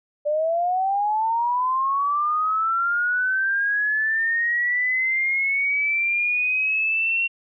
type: linear sweep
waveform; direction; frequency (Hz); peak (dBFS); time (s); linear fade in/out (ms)
sine; up; 584 to 2743; -19; 0.25-7.28; 20
effects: none